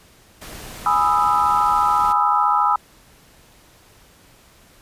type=noise; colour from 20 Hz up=pink; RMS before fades=-36 dBFS; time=0.41-2.13 s; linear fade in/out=10 ms
type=chord; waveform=sine; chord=E major seventh; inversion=first; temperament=equal; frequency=830.6 / 987.8 / 1244.5 / 1318.5 Hz; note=G#5 / B5 / D#6 / E6; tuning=0 / 0 / 0 / 0 cents; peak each=-20 dBFS; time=0.86-2.76 s; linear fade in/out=2 ms
effects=pink hiss -51 dBFS RMS until 4.81 s + resampled to 32000 Hz